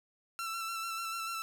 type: tone with vibrato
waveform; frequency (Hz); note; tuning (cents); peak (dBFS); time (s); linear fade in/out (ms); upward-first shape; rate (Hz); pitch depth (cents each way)
sawtooth; 1342; E6; +31; -32; 0.39-1.42; 0; square; 6.8; 22
effects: none